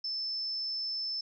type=tone; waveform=sine; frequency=5274 Hz; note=E8; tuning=in tune; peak=-32 dBFS; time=0.04-1.21 s; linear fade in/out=5 ms; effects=none